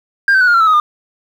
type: tone with pitch steps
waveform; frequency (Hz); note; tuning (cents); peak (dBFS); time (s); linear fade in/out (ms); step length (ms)
sine; 1600 / 1537.5 / 1477.4 / 1419.7 / 1364.2 / 1310.9 / 1259.7 / 1210.5; G6 / G6 / F#6 / F6 / F6 / E6 / D#6 / D#6; +35 / -34 / -3 / +28 / -41 / -10 / +21 / -48; -5; 0.28-0.8; 2; 65
effects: tanh soft clip ceiling -6 dBFS + 7-bit